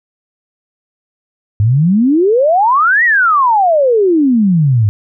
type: exponential two-way sweep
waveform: sine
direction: up then down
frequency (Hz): 99 to 1975.5 to 99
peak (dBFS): -7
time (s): 1.6-4.89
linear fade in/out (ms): 0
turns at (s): 3.04
effects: none